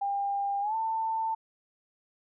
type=tone with pitch glide; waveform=sine; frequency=800 to 892.8 Hz; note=G5 to A5; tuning=+35 to +25 cents; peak=-27 dBFS; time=0.01-1.35 s; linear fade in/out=10 ms; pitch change=+190 cents; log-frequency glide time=0.61-0.75 s; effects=none